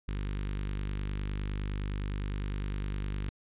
sawtooth tone with notch filter, 49.78 Hz, G1, 27 cents sharp, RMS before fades -34 dBFS, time 0.08-3.29 s, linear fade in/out 0 ms, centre 680 Hz, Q 0.64, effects resampled to 8000 Hz

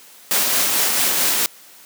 white noise with tremolo, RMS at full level -17 dBFS, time 0.31-1.46 s, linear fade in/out 0 ms, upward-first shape sine, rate 4.5 Hz, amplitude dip 25%, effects white hiss -45 dBFS RMS until 1.85 s + high-pass 200 Hz 12 dB/octave

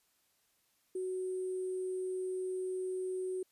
sine tone with sample-and-hold, 371.6 Hz, F#4, 7 cents sharp, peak -34 dBFS, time 0.95-3.43 s, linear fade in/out 5 ms, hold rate 8820 Hz, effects white hiss -74 dBFS RMS until 3.51 s + resampled to 32000 Hz

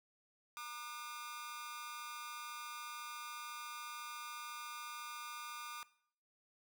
sawtooth tone with amplitude modulation, 1208 Hz, D6, 48 cents sharp, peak -37 dBFS, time 0.57-5.83 s, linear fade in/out 0 ms, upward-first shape sine, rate 266 Hz, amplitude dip 90%, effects noise-tail reverb RT60 0.6 s tail -19 dB re dry

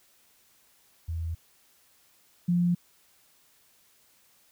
sine tone pair in turn, 82.41 / 175.02 Hz, E2 / F3, 0 / +4 cents, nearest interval octave + minor second, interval 1304 cents, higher second, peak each -29 / -21 dBFS, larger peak second, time 1.08-1.35 / 2.48-2.75 s, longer neither, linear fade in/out 10 ms, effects white hiss -63 dBFS RMS until 4.51 s

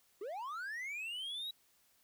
triangle linear sweep, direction up, 366.1 to 3897 Hz, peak -38 dBFS, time 0.21-1.51 s, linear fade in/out 5 ms, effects white hiss -71 dBFS RMS until 2.03 s

